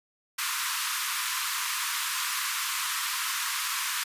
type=high-pass noise; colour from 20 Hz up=pink; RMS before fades=-30 dBFS; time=0.38-4.04 s; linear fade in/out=10 ms; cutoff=970 Hz; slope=96 dB/octave; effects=resampled to 32000 Hz